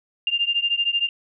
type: beating tone pair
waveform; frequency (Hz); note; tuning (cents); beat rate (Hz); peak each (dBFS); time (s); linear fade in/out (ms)
sine; 2794 / 2807; F7 / F7; 0 / +8; 13; -22 / -23; 0.27-1.09; 2
effects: none